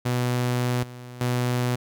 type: tone with level steps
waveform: sawtooth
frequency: 123.47 Hz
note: B2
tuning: in tune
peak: -18 / -34 / -18 dBFS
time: 0.05-1.76 s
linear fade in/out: 10 ms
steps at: 0.83 / 1.21 s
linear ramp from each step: 2 ms
effects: none